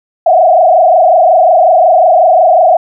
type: tone with frequency modulation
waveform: sine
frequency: 691 Hz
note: F5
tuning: 19 cents flat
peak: -3 dBFS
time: 0.26-2.77 s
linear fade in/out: 5 ms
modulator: 25.5 Hz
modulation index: 2.4
effects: none